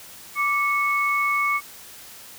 sine tone pair together, 1167 / 2203 Hz, D6 / C#7, -11 / -11 cents, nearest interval major seventh, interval 1100 cents, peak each -22 dBFS, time 0.35-1.61 s, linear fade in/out 50 ms, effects white hiss -43 dBFS RMS until 2.38 s

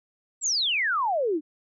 sine exponential sweep, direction down, 7902 to 285.3 Hz, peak -22 dBFS, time 0.41-1.41 s, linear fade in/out 50 ms, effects none

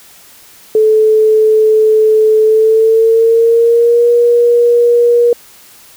sine tone with pitch glide, 434.4 to 476.5 Hz, A4 to A#4, -22 to +38 cents, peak -5 dBFS, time 0.75-5.33 s, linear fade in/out 2 ms, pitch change +160 cents, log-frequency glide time 2.42-4.09 s, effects white hiss -40 dBFS RMS until 5.96 s

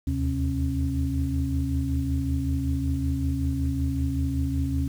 sine tone cluster, 75.6 / 80.9 / 129.7 / 272.1 Hz, D#2 / E2 / C3 / C#4, -49 / -32 / -15 / -32 cents, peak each -26 / -32 / -29 / -28 dBFS, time 0.07-4.88 s, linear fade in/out 5 ms, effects tanh soft clip ceiling -13 dBFS + 8-bit

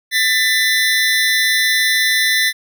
25% pulse tone pair together, 1780.6 / 2000 Hz, A6 / B6, +20 / +21 cents, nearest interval major second, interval 201 cents, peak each -12 dBFS, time 0.11-2.53 s, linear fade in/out 50 ms, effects none

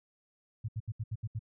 sine tone bursts, 110 Hz, A2, in tune, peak -32 dBFS, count 7, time 0.64-1.393 s, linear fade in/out 10 ms, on 45 ms, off 73 ms, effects none

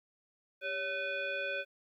sine tone with frequency modulation, 1518 Hz, F#6, 44 cents sharp, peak -33 dBFS, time 0.61-1.65 s, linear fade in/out 50 ms, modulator 957 Hz, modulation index 1.4, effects 12-bit

